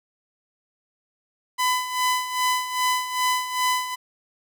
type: tone with tremolo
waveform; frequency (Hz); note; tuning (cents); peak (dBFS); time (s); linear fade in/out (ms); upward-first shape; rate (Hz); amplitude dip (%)
sawtooth; 1005; B5; +30; -15; 1.58-3.96; 20; sine; 2.5; 70
effects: none